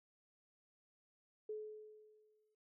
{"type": "tone with exponential decay", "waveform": "sine", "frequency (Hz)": 428.5, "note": "A4", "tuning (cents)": -46, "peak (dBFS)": -40, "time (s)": [1.49, 2.55], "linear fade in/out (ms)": 5, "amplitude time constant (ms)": 230, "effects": []}